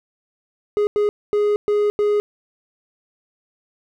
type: tone bursts at uneven times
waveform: triangle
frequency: 415.3 Hz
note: G#4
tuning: in tune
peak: -13 dBFS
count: 5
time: 0.77-0.87 / 0.96-1.09 / 1.33-1.56 / 1.68-1.9 / 1.99-2.2 s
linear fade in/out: 0 ms
effects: none